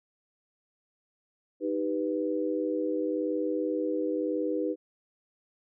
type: chord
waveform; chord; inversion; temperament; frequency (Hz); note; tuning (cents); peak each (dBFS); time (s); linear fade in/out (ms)
sine; Eb augmented; none; equal; 311.1 / 392 / 493.9; Eb4 / G4 / B4; 0 / 0 / 0; -30 / -33 / -31; 1.6-4.76; 50
effects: none